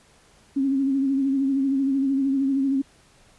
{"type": "tone with vibrato", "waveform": "sine", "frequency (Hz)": 271.8, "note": "C#4", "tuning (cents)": -34, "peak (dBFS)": -19, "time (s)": [0.56, 2.82], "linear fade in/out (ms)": 10, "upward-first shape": "sine", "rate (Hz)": 13, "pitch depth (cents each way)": 45, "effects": ["pink hiss -56 dBFS RMS until 3.38 s", "resampled to 24000 Hz"]}